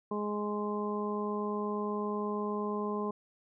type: harmonic tone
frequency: 208.4 Hz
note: G#3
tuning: 6 cents sharp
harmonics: 1 / 2 / 3 / 4 / 5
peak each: -35 / -35 / -44 / -44 / -38 dBFS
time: 0.11-3.11 s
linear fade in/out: 5 ms
effects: none